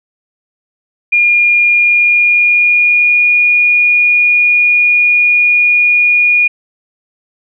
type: tone with pitch glide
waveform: sine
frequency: 2420 to 2440 Hz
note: D#7 to D#7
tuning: -49 to -34 cents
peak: -6 dBFS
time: 1.12-6.48 s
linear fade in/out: 10 ms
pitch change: +15 cents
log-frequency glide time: 1.7-3.25 s
effects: none